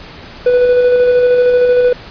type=tone with tremolo; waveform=triangle; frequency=493.9 Hz; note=B4; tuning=in tune; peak=-4 dBFS; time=0.46-1.93 s; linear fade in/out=5 ms; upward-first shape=square; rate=13 Hz; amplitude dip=25%; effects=pink hiss -33 dBFS RMS until 2.1 s + resampled to 11025 Hz